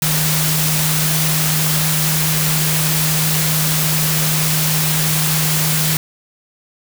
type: tone in noise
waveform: sine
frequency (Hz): 155.56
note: D#3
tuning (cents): 0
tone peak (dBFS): -18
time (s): 0.02-5.97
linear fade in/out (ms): 2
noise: white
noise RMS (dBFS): -18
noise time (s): 0.02-5.97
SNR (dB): -3
effects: none